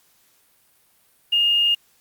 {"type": "tone with quantisation", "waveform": "sine", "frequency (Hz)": 2836, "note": "F7", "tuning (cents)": 26, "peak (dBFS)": -15, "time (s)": [1.32, 1.75], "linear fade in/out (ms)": 10, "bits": 7, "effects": ["white hiss -60 dBFS RMS until 2 s", "Opus 48 kbps"]}